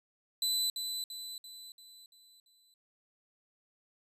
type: tone with echo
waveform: sawtooth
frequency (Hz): 4005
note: B7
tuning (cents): +23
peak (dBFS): -26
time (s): 0.42-0.7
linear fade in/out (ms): 2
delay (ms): 340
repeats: 6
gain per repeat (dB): -6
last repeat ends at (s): 2.74
effects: resampled to 32000 Hz